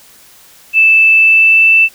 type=tone with pitch glide; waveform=sine; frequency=2637 to 2654 Hz; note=E7 to E7; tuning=0 to +11 cents; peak=-4 dBFS; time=0.73-1.89 s; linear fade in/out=50 ms; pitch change=+11 cents; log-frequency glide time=1.15-1.76 s; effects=white hiss -42 dBFS RMS until 1.94 s